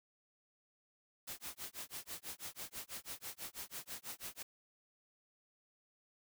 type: noise with tremolo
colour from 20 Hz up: white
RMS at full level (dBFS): -44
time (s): 1.27-4.43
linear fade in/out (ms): 10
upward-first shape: sine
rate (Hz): 6.1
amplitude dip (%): 100
effects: none